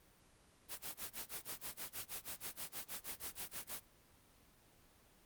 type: noise with tremolo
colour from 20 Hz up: white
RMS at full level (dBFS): -43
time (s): 0.68-3.85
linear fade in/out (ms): 50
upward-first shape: sine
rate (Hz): 6.3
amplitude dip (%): 100
effects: pink hiss -67 dBFS RMS until 5.25 s + Opus 24 kbps